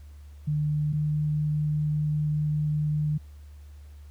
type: tone pair in turn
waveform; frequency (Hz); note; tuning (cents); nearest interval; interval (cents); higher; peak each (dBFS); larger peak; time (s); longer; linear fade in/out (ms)
sine; 150 / 150.84; D3 / D3; +37 / +47; unison; 10; second; -23; neither; 0.47-0.93 / 0.93-3.18; second; 10
effects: added 73 Hz sine -43 dBFS peak until 4.1 s + pink hiss -63 dBFS RMS until 4.1 s